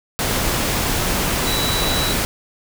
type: tone in noise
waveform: sine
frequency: 3932 Hz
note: B7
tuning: 8 cents flat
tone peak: -23 dBFS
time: 1.47-2.13 s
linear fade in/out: 0 ms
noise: pink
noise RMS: -20 dBFS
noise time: 0.19-2.25 s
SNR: -6 dB
effects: none